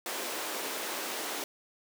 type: high-pass noise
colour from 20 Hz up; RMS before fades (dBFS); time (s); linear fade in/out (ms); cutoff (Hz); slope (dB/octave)
pink; -36; 0.06-1.44; 2; 310; 24
effects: none